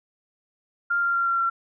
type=tone with pitch steps; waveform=sine; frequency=1396.9 / 1388.1 / 1379.3 / 1370.5 / 1361.8 Hz; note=F6 / F6 / F6 / F6 / F6; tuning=0 / -11 / -22 / -33 / -44 cents; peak=-20 dBFS; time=0.9-1.5 s; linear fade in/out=10 ms; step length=120 ms; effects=none